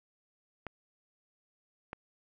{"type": "clicks", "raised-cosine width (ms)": 0.5, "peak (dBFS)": -24, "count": 2, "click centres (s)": [0.667, 1.931], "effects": []}